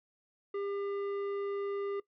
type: tone with tanh clipping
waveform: sine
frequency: 400.5 Hz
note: G4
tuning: 37 cents sharp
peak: -35 dBFS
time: 0.54-2 s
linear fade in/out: 5 ms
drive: 11 dB
effects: noise-tail reverb RT60 0.1 s tail -19 dB re dry